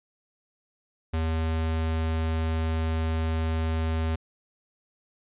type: tone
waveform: square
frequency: 80.5 Hz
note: E2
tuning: 41 cents flat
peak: -25 dBFS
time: 1.13-4.16 s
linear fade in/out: 10 ms
effects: resampled to 8000 Hz